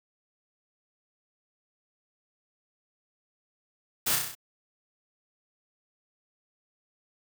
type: noise with echo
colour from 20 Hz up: white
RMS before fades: -27 dBFS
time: 4.06-4.16 s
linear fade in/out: 10 ms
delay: 32 ms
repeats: 6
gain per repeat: -3 dB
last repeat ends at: 4.352 s
effects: none